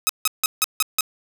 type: tone bursts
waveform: 5% pulse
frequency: 1273 Hz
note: D#6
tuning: 39 cents sharp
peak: -4 dBFS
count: 6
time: 0.07-1.008 s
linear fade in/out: 0 ms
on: 23 ms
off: 160 ms
effects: none